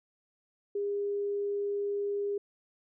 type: tone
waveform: sine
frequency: 405.4 Hz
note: G#4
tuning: 42 cents flat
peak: -29 dBFS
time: 0.75-2.38 s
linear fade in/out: 5 ms
effects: none